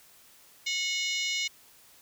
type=harmonic tone with a mistuned harmonic; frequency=730 Hz; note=F#5; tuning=24 cents flat; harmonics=3 / 4 / 5 / 6 / 7 / 8 / 9 / 10; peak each=-32 / -34 / -36 / -38 / -39 / -40 / -41 / -42 dBFS; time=0.66-1.48 s; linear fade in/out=10 ms; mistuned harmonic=6; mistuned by=-91 cents; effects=white hiss -57 dBFS RMS until 2.01 s